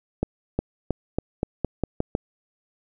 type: accelerating click train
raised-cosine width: 2 ms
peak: -9 dBFS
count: 9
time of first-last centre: 0.23-2.151 s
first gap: 360 ms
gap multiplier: 0.88
effects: none